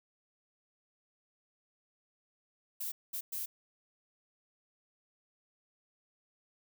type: noise bursts at uneven times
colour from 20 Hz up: violet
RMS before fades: -38 dBFS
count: 3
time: 2.8-2.92 / 3.13-3.21 / 3.32-3.46 s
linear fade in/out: 10 ms
effects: none

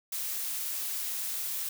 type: noise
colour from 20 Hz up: blue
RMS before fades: -34 dBFS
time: 0.12-1.69 s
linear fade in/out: 5 ms
effects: none

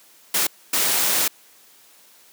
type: noise bursts at uneven times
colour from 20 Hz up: white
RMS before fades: -20 dBFS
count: 2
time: 0.34-0.47 / 0.73-1.28 s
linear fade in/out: 5 ms
effects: white hiss -52 dBFS RMS until 2.32 s + high-pass 200 Hz 12 dB/octave

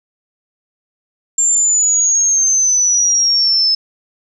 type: exponential sweep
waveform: sine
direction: down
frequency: 7370 to 5210 Hz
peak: -10 dBFS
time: 1.38-3.75 s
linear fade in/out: 5 ms
effects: none

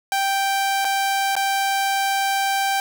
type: tone with dropouts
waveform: sawtooth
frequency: 784 Hz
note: G5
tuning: in tune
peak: -15 dBFS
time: 0.12-2.8 s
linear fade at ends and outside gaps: 1 ms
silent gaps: 0.846-0.85 / 1.354-1.365 s
effects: none

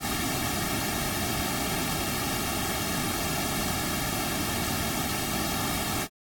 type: noise with comb filter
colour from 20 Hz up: pink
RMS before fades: -29 dBFS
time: 0-6.08 s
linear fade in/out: 50 ms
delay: 2 ms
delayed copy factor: -1
effects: AAC 64 kbps

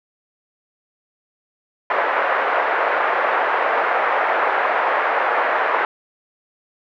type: band-pass noise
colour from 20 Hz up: pink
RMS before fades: -19 dBFS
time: 1.9-5.85 s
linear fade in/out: 2 ms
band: 540 to 1900 Hz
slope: 24 dB/octave
effects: none

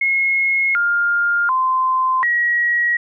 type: tone with pitch steps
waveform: sine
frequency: 2165 / 1407 / 1036 / 1907 Hz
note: C#7 / F6 / C6 / A#6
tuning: -41 / +12 / -17 / +39 cents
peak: -14 dBFS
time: 0.01-2.97 s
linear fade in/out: 5 ms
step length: 740 ms
effects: none

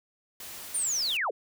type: noise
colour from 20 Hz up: white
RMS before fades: -42 dBFS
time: 0.4-1.17 s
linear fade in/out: 2 ms
type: linear sweep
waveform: sine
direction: down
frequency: 9480 to 328.8 Hz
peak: -26 dBFS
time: 0.74-1.31 s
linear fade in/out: 10 ms
effects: none

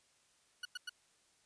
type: tone bursts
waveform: 20% pulse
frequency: 1465 Hz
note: F#6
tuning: 18 cents flat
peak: -35 dBFS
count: 3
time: 0.63-0.895 s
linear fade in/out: 5 ms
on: 23 ms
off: 98 ms
effects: white hiss -71 dBFS RMS until 1.45 s + resampled to 22050 Hz

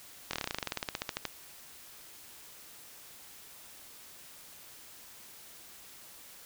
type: slowing click train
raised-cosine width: 0.2 ms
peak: -15 dBFS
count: 21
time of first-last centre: 0.31-1.253 s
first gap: 23 ms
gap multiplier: 1.07
effects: white hiss -52 dBFS RMS until 6.45 s

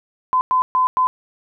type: tone bursts at uneven times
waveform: sine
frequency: 1019 Hz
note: C6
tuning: 46 cents flat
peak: -13 dBFS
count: 4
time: 0.33-0.41 / 0.51-0.62 / 0.75-0.87 / 0.97-1.07 s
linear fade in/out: 0 ms
effects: none

